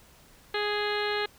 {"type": "harmonic tone", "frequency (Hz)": 415.7, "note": "G#4", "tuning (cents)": 2, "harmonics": [1, 2, 3, 4, 5, 6, 7, 8, 9, 10], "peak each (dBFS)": [-30, -35, -37, -34, -37, -41, -40, -41, -41, -38], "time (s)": [0.54, 1.26], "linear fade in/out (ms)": 5, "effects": ["pink hiss -56 dBFS RMS until 1.38 s"]}